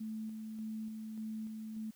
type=tone with tremolo; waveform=sine; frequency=218.7 Hz; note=A3; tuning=10 cents flat; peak=-38 dBFS; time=0-1.91 s; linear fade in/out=10 ms; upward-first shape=square; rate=1.7 Hz; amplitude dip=30%; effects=white hiss -66 dBFS RMS until 1.95 s